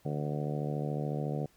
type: harmonic tone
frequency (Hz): 73.9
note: D2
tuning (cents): +11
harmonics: 2 / 3 / 4 / 5 / 6 / 7 / 8 / 9 / 10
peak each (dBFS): -33 / -40 / -42 / -44 / -41 / -42 / -44 / -50 / -45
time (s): 0.05-1.46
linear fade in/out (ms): 5
effects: pink hiss -65 dBFS RMS until 1.56 s